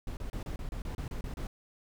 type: noise bursts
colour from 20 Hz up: brown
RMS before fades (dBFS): -37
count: 11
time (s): 0.07-1.47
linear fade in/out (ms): 2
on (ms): 100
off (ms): 30
effects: none